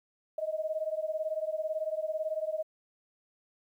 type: beating tone pair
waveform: sine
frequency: 620 / 638 Hz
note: D#5 / D#5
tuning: -6 / +43 cents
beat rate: 18 Hz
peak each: -33 / -34 dBFS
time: 0.38-2.63 s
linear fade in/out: 5 ms
effects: 11-bit